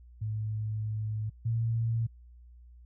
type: tone pair in turn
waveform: sine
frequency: 108 / 114.42 Hz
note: A2 / A#2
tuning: -32 / -32 cents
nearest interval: minor second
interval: 100 cents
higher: second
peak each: -30 / -26 dBFS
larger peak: second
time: 0.21-1.3 / 1.45-2.07 s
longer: first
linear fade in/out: 10 ms
effects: added 60 Hz sine -50 dBFS peak until 2.85 s